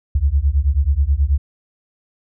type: beating tone pair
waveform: sine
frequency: 65.9 / 75.2 Hz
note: C2 / D2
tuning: +13 / +42 cents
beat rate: 9.3 Hz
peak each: -16 dBFS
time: 0.15-1.38 s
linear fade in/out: 5 ms
effects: none